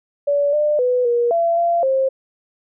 sine tone with pitch steps, 573 / 598 / 497.8 / 476.5 / 676 / 685 / 532 Hz, D5 / D5 / B4 / A#4 / E5 / F5 / C5, -43 / +31 / +14 / +38 / +43 / -34 / +29 cents, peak -14 dBFS, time 0.27-2.09 s, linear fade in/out 10 ms, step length 260 ms, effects none

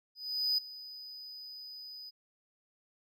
triangle tone with ADSR envelope, 4983 Hz, D#8, 2 cents sharp, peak -25 dBFS, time 0.15-2.11 s, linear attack 430 ms, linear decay 7 ms, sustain -18 dB, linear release 25 ms, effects none

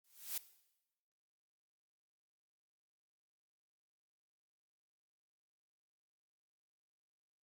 blue noise with exponential growth, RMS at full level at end -36 dBFS, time 0.04-0.38 s, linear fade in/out 5 ms, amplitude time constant 72 ms, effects noise-tail reverb RT60 0.9 s tail -17 dB re dry + Opus 48 kbps

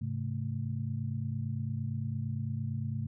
sine tone cluster, 104.6 / 133.4 / 219.7 Hz, G#2 / C3 / A3, +13 / +34 / -2 cents, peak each -35 / -35 / -40 dBFS, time 0.01-3.07 s, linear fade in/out 10 ms, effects none

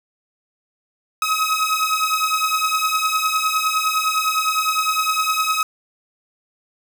sawtooth beating tone pair, 1269 / 1278.8 Hz, D#6 / D#6, +34 / +47 cents, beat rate 9.8 Hz, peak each -17 dBFS, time 1.22-5.63 s, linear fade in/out 2 ms, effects none

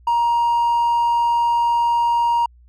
triangle tone, 942 Hz, A#5, 18 cents sharp, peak -12 dBFS, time 0.07-2.46 s, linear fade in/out 5 ms, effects tanh soft clip ceiling -9 dBFS + added 60 Hz sine -46 dBFS peak until 2.68 s

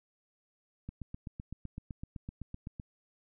click train, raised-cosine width 5 ms, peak -28 dBFS, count 16, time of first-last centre 0.89-2.798 s, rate 7.86 Hz, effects none

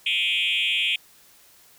sine tone with frequency modulation, 2853 Hz, F7, 36 cents sharp, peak -19 dBFS, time 0.06-0.96 s, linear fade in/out 5 ms, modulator 178 Hz, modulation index 3.1, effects tanh soft clip ceiling -17 dBFS + white hiss -54 dBFS RMS until 1.78 s

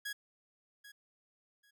sawtooth tone with echo, 1661.2 Hz, G#6, in tune, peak -34 dBFS, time 0.05-0.13 s, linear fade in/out 10 ms, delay 790 ms, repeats 2, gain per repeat -14 dB, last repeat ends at 1.71 s, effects none

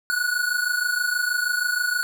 square tone pair together, 1453.7 / 1480 Hz, F#6 / F#6, -31 / 0 cents, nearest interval unison, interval 31 cents, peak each -25 dBFS, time 0.1-2.03 s, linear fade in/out 0 ms, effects 8-bit

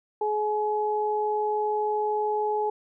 sine tone pair together, 423.5 / 847 Hz, G#4 / G#5, +34 / +34 cents, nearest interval octave, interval 1200 cents, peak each -26 dBFS, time 0.21-2.7 s, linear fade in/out 5 ms, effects none

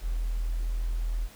sine tone, 41.2 Hz, E1, in tune, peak -26 dBFS, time 0.01-1.29 s, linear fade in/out 50 ms, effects pink hiss -51 dBFS RMS until 1.35 s

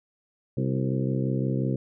harmonic tone with a mistuned harmonic, 65.7 Hz, C2, 8 cents sharp, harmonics 2 / 3 / 4 / 5 / 6 / 7 / 8, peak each -26 / -30 / -32 / -34 / -36 / -37 / -38 dBFS, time 0.57-1.76 s, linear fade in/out 5 ms, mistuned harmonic 6, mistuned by -54 cents, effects none

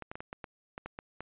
clicks, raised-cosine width 0.5 ms, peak -25 dBFS, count 10, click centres 0.023 / 0.115 / 0.155 / 0.205 / 0.329 / 0.442 / 0.779 / 0.86 / 0.989 / 1.206 s, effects resampled to 8000 Hz

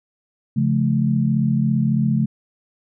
sine chord, Db augmented, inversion none, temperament just, 138.59 / 173.24 / 216.5 Hz, Db3 / F3 / A3, 0 / -14 / -28 cents, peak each -19 / -23 / -19 dBFS, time 0.56-2.26 s, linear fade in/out 10 ms, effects none

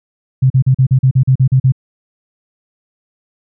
sine tone bursts, 130.81 Hz, C3, in tune, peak -6 dBFS, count 11, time 0.42-1.722 s, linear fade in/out 10 ms, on 82 ms, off 40 ms, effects none

